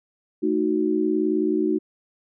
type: chord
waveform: sine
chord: D# diminished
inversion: second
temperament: equal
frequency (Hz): 220 / 311.1 / 370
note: A3 / D#4 / F#4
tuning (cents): 0 / 0 / 0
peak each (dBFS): -27 / -22 / -23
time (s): 0.42-1.79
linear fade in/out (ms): 20
effects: none